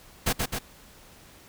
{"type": "noise with echo", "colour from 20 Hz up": "pink", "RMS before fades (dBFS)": -24, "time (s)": [0.26, 0.33], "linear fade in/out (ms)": 10, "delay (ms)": 130, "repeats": 2, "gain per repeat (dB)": -3, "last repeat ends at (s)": 0.59, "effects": ["pink hiss -52 dBFS RMS until 1.48 s"]}